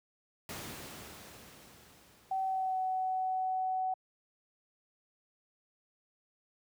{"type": "noise with exponential decay", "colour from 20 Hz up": "pink", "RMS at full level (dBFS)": -41, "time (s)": [0.49, 3.81], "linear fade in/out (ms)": 1, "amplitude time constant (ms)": 720}
{"type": "tone with pitch glide", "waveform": "sine", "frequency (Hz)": [764, 750], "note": ["G5", "F#5"], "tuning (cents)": [-45, 23], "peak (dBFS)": -30, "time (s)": [2.31, 3.94], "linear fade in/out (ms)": 5, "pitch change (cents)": -32, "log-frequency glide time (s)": [2.42, 2.78]}
{"effects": ["high-pass 80 Hz 12 dB/octave"]}